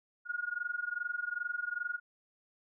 sine tone with amplitude modulation, 1436 Hz, F6, 48 cents sharp, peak -30 dBFS, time 0.25-2 s, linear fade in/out 50 ms, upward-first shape sine, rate 22.5 Hz, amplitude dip 90%, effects none

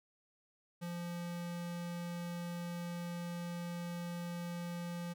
square tone, 173.1 Hz, F3, 15 cents flat, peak -40 dBFS, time 0.81-5.14 s, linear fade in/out 20 ms, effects none

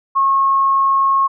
sine tone, 1088 Hz, C#6, 33 cents flat, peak -11 dBFS, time 0.15-1.28 s, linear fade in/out 20 ms, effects none

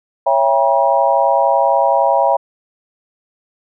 sine chord, C# diminished seventh, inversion none, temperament just, 554.4 / 665.2 / 798.3 / 957.9 Hz, C#5 / E5 / G5 / Bb5, 0 / +16 / +31 / +47 cents, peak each -16 dBFS, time 0.26-2.37 s, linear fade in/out 10 ms, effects none

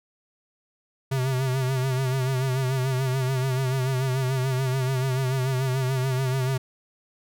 square tone with vibrato, 130.8 Hz, C3, in tune, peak -23 dBFS, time 1.11-6.58 s, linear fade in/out 10 ms, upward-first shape sine, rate 6.9 Hz, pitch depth 59 cents each way, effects none

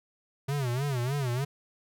square tone with vibrato, 131.8 Hz, C3, 13 cents sharp, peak -28 dBFS, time 0.48-1.45 s, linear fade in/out 10 ms, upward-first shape sine, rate 3.3 Hz, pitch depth 170 cents each way, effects none

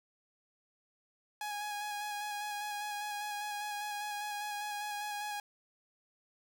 sawtooth tone with vibrato, 830.6 Hz, G#5, in tune, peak -33 dBFS, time 1.41-5.4 s, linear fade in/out 2 ms, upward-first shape square, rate 5 Hz, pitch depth 15 cents each way, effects none

